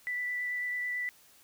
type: tone with vibrato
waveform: sine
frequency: 1975.5 Hz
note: B6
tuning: in tune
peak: -31 dBFS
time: 0.07-1.09 s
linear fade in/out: 0 ms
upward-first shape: triangle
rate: 9.1 Hz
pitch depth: 12 cents each way
effects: white hiss -60 dBFS RMS until 1.43 s

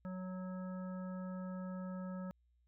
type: harmonic tone with a mistuned harmonic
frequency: 185 Hz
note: F#3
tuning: in tune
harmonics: 1 / 3 / 5 / 7 / 9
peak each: -41 / -50 / -58 / -55 / -62 dBFS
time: 0.05-2.31 s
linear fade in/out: 0 ms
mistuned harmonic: 9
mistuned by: -16 cents
effects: added 60 Hz sine -70 dBFS peak until 2.67 s

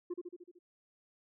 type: tone with echo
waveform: sine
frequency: 353.3 Hz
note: F4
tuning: 20 cents sharp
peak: -32 dBFS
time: 0.1-0.14 s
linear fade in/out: 10 ms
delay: 75 ms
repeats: 6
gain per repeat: -4 dB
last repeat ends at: 0.59 s
effects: tanh soft clip ceiling -34 dBFS

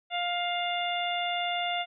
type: harmonic tone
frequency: 703 Hz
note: F5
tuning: 11 cents sharp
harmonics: 1 / 2 / 3 / 4 / 5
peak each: -30 / -39 / -35 / -35 / -36 dBFS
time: 0.1-1.86 s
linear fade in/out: 50 ms
effects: none

